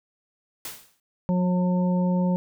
white noise with exponential decay, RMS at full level -32 dBFS, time 0.65-1 s, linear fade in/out 2 ms, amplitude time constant 74 ms
harmonic tone, 180.5 Hz, F#3, 43 cents flat, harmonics 1 / 2 / 3 / 5, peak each -20 / -37 / -30 / -34 dBFS, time 1.29-2.36 s, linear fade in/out 0 ms
effects none

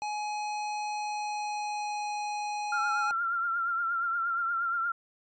square tone with pitch glide, 840 to 833.7 Hz, G#5 to G#5, +19 to +6 cents, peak -32 dBFS, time 0.02-3.11 s, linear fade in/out 0 ms, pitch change -13 cents, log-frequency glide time 0.91-2.11 s
sine tone with vibrato, 1375 Hz, F6, 27 cents flat, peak -27 dBFS, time 2.72-4.92 s, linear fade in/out 5 ms, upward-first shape triangle, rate 8.5 Hz, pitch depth 60 cents each way
effects resampled to 16000 Hz

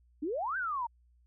sine exponential two-way sweep, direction up then down, 277.2 to 1600 to 904 Hz, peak -31 dBFS, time 0.22-0.87 s, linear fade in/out 10 ms, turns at 0.57 s, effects added 60 Hz sine -62 dBFS peak until 1.26 s

